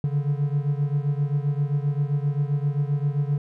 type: beating tone pair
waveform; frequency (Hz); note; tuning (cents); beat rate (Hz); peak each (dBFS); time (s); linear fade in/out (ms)
triangle; 141.6 / 149.2; C#3 / D3; +37 / +28; 7.6; -21 / -24; 0.04-3.38; 2
effects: none